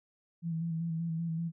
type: tone with vibrato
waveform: sine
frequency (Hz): 165.1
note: E3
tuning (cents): +3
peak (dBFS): -31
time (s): 0.42-1.52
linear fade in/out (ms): 50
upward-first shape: square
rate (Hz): 5.2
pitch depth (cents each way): 29
effects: none